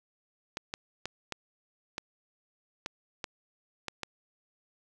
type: clicks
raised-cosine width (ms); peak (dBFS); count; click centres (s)
0.2; -17; 9; 0.571 / 0.739 / 1.056 / 1.323 / 1.981 / 2.861 / 3.242 / 3.883 / 4.033
effects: none